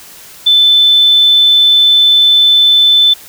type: tone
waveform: sine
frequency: 3520 Hz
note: A7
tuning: in tune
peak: -4 dBFS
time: 0.46-3.14 s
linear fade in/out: 10 ms
effects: white hiss -35 dBFS RMS until 3.28 s